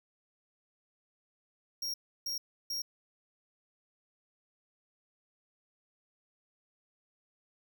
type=tone bursts; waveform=45% pulse; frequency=5588 Hz; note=F8; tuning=in tune; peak=-34 dBFS; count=3; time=1.82-2.82 s; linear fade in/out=5 ms; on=120 ms; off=320 ms; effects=none